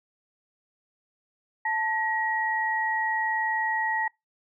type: tone pair together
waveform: sine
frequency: 880 / 1900.5 Hz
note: A5 / A#6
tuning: 0 / +33 cents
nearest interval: octave + minor second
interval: 1333 cents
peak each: -27 dBFS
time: 1.65-4.08 s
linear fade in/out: 5 ms
effects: noise-tail reverb RT60 0.2 s tail -26 dB re dry